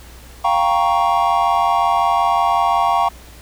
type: chord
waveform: triangle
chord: G half-diminished seventh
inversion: third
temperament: equal with one note detuned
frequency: 698.5 / 784 / 938.3 / 1108.7 Hz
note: F5 / G5 / Bb5 / Db6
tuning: 0 / 0 / +11 / 0 cents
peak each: -17 dBFS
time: 0.44-3.09 s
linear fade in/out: 10 ms
effects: added 60 Hz sine -40 dBFS peak until 3.41 s + pink hiss -43 dBFS RMS until 3.41 s